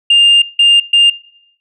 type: tone bursts at uneven times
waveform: sine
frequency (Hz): 2806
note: F7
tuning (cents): +8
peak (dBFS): -3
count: 3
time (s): 0.1-0.42 / 0.59-0.8 / 0.93-1.1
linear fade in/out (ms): 5
effects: noise-tail reverb RT60 0.8 s tail -22 dB re dry + tanh soft clip ceiling -2 dBFS